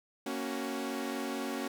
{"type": "chord", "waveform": "sawtooth", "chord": "F# major", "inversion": "first", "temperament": "equal with one note detuned", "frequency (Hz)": [233.1, 277.2, 372.6], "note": ["A#3", "C#4", "F#4"], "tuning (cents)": [0, 0, 12], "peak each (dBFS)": [-35, -33, -36], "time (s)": [0.26, 1.68], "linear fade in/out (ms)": 5, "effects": []}